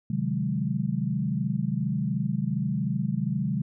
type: chord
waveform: sine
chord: Ab dominant seventh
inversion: first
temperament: equal with one note detuned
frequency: 130.81 / 152.19 / 185 / 207.7 Hz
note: C3 / Eb3 / Gb3 / Ab3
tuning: 0 / -38 / 0 / 0 cents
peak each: -30 dBFS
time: 0.1-3.62 s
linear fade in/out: 5 ms
effects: none